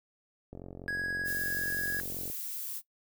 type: click train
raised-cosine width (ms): 2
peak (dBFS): -30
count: 81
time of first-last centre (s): 0.53-2.3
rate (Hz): 45.2
type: tone with tremolo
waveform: triangle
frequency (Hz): 1661.2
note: G#6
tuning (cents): 0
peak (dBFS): -28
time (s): 0.88-2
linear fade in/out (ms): 0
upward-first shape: sine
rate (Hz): 19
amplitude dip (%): 25
type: noise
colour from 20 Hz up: violet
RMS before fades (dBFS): -38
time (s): 1.24-2.82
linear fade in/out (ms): 50
effects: noise-tail reverb RT60 0.1 s tail -18 dB re dry